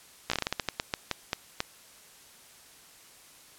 slowing click train, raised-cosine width 0.2 ms, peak -10 dBFS, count 15, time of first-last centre 0.3-1.604 s, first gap 15 ms, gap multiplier 1.25, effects white hiss -54 dBFS RMS until 3.58 s + low-pass 12000 Hz 12 dB/octave

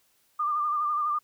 sine tone with vibrato, 1197 Hz, D6, 33 cents sharp, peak -24 dBFS, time 0.39-1.19 s, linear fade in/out 10 ms, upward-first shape sine, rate 12 Hz, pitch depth 42 cents each way, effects white hiss -67 dBFS RMS until 1.23 s

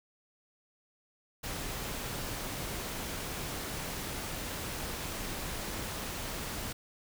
pink noise, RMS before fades -38 dBFS, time 1.43-6.73 s, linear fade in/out 10 ms, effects none

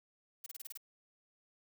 blue noise bursts, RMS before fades -45 dBFS, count 7, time 0.44-0.775 s, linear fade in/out 5 ms, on 23 ms, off 29 ms, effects none

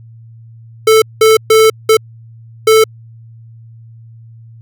square tone bursts at uneven times, 440 Hz, A4, in tune, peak -5 dBFS, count 5, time 0.87-1.02 / 1.21-1.37 / 1.5-1.7 / 1.89-1.97 / 2.67-2.84 s, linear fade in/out 5 ms, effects added 114 Hz sine -34 dBFS peak until 4.61 s

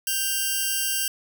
5% pulse tone pair together, 1568.1 / 2794 Hz, G6 / F7, 0 / 0 cents, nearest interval minor seventh, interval 1000 cents, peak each -16 dBFS, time 0.07-1.08 s, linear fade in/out 2 ms, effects none

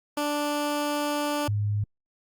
15% pulse / sine tone pair in turn, 293.4 / 103.73 Hz, D4 / G#2, -2 / -2 cents, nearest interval octave + tritone, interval 1800 cents, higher first, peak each -19 / -23 dBFS, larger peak first, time 0.17-1.48 / 1.48-1.84 s, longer first, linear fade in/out 5 ms, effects Opus 48 kbps

